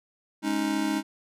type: chord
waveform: square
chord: Ab suspended fourth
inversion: none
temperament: just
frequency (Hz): 207.7 / 276.9 / 311.5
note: Ab3 / Db4 / Eb4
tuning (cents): 0 / -2 / +2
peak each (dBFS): -32 / -31 / -28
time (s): 0.42-1.03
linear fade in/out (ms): 50
effects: low-pass 12000 Hz 12 dB/octave